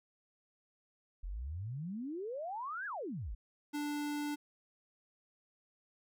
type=exponential two-way sweep; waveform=sine; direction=up then down; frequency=40.39 to 1710 to 40.39 Hz; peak=-38 dBFS; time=1.23-3.35 s; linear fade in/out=10 ms; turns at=2.86 s
type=tone; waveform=square; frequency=293.7 Hz; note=D4; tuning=in tune; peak=-36 dBFS; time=3.73-4.36 s; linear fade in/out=20 ms
effects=none